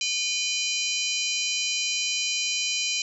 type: harmonic tone with a mistuned harmonic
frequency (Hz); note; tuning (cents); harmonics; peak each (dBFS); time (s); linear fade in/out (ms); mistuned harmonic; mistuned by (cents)
810; G#5; -43; 3 / 4 / 5 / 6 / 7 / 8 / 9; -30 / -31 / -32 / -33 / -33 / -34 / -35; 0.01-3.02; 2; 4; -100
effects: none